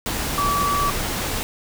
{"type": "tone in noise", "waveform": "sine", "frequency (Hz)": 1148, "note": "D6", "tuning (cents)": -40, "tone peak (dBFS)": -19, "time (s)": [0.38, 0.9], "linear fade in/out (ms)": 0, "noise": "pink", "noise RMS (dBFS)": -25, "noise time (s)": [0.06, 1.43], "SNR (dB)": 3, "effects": []}